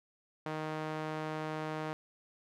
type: tone with band-pass filter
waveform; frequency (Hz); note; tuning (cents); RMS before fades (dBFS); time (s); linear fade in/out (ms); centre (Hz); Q
sawtooth; 155.56; D#3; 0; -38; 0.46-1.93; 0; 870; 0.62
effects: none